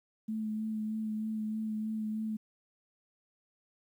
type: tone with vibrato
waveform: sine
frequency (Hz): 217.1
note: A3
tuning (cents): -23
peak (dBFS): -32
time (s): 0.28-2.37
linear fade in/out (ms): 10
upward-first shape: sine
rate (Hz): 3.2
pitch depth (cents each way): 18
effects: 11-bit